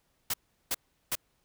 white noise bursts, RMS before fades -30 dBFS, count 3, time 0.3-1.154 s, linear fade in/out 5 ms, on 38 ms, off 370 ms, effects pink hiss -73 dBFS RMS until 1.44 s

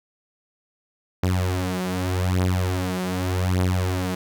sawtooth beating tone pair, 91.3 / 92.14 Hz, F#2 / F#2, -23 / -7 cents, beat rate 0.84 Hz, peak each -20 dBFS, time 1.23-4.15 s, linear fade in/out 5 ms, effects none

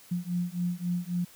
sine beating tone pair, 174.61 / 178.31 Hz, F3 / F3, 0 / +36 cents, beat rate 3.7 Hz, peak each -31 dBFS, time 0.11-1.25 s, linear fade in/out 10 ms, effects white hiss -54 dBFS RMS until 1.35 s

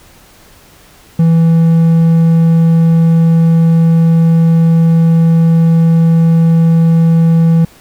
triangle tone, 164.81 Hz, E3, in tune, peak -3 dBFS, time 1.19-7.65 s, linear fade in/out 5 ms, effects pink hiss -42 dBFS RMS until 7.8 s

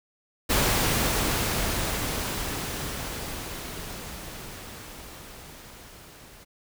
pink noise with level ramp, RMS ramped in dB -22 to -49 dBFS, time 0.49-6.45 s, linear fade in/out 20 ms, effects none

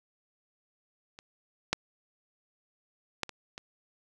clicks, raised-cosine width 0.2 ms, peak -29 / -8 / -12 / -24 / -24 dBFS, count 5, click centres 1.189 / 1.73 / 3.233 / 3.293 / 3.579 s, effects none

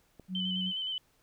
click, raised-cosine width 2 ms, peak -35 dBFS, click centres 0.197 s
sine tone, 185.4 Hz, F#3, 4 cents sharp, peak -33 dBFS, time 0.28-0.73 s, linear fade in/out 50 ms
sine tone with vibrato, 3050 Hz, G7, 48 cents flat, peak -32 dBFS, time 0.35-0.98 s, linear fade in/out 2 ms, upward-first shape square, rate 9.6 Hz, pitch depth 30 cents each way
effects pink hiss -69 dBFS RMS until 1.22 s

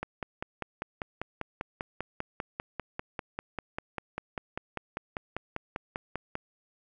click train, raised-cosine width 0.5 ms, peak -18 dBFS, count 33, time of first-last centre 0.03-6.354 s, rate 5.06 Hz, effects none

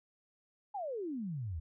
sine exponential sweep, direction down, 857 to 73.42 Hz, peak -36 dBFS, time 0.74-1.6 s, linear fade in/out 10 ms, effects none

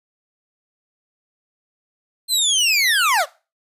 25% pulse linear sweep, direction down, 4186 to 523.3 Hz, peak -11 dBFS, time 2.28-3.26 s, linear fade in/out 50 ms, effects noise-tail reverb RT60 0.3 s tail -19 dB re dry + resampled to 32000 Hz

